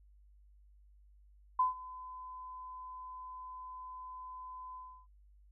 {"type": "tone with ADSR envelope", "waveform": "sine", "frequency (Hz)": 1015, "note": "B5", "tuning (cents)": 47, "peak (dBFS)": -24, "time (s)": [1.59, 5.07], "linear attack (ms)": 6, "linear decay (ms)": 140, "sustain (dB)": -20, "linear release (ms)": 320, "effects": ["added 50 Hz sine -59 dBFS peak until 5.51 s"]}